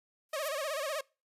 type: noise with exponential growth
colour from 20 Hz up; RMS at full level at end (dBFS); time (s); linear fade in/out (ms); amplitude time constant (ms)
blue; -37; 0.29-0.48; 1; 40
type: tone with vibrato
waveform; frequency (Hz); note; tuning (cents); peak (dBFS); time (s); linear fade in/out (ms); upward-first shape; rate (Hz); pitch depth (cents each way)
sawtooth; 587.3; D5; 0; -29; 0.33-1.01; 5; sine; 16; 150
effects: noise-tail reverb RT60 0.3 s tail -24 dB re dry + resampled to 32000 Hz